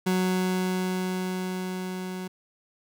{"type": "tone with level ramp", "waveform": "30% pulse", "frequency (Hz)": 184.7, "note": "F#3", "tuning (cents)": -3, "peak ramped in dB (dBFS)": [-19, -30], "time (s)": [0.06, 2.28], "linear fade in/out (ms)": 10, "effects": []}